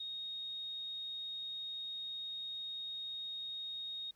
sine tone, 3729 Hz, A#7, in tune, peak -40 dBFS, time 0-4.11 s, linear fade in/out 5 ms, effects pink hiss -73 dBFS RMS until 4.15 s

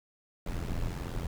brown noise with amplitude modulation, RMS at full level -30 dBFS, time 0.46-1.27 s, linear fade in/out 5 ms, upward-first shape sine, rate 85.7 Hz, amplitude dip 80%, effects none

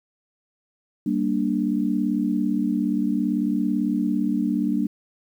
sine chord, G minor, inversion none, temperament equal with one note detuned, 195.43 / 233.1 / 293.7 Hz, G3 / Bb3 / D4, -5 / 0 / 0 cents, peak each -25 / -24 / -24 dBFS, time 1.06-4.87 s, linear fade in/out 5 ms, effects 9-bit

